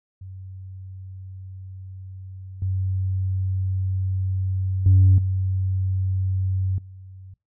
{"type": "tone with level steps", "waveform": "sine", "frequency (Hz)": 94.4, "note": "F#2", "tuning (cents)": 35, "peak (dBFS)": [-35, -21, -10, -20, -39], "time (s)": [0.21, 7.34], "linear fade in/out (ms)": 5, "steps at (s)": [2.62, 4.86, 5.18, 6.78], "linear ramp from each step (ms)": 2, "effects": ["noise-tail reverb RT60 0.2 s tail -21 dB re dry", "tanh soft clip ceiling -8 dBFS"]}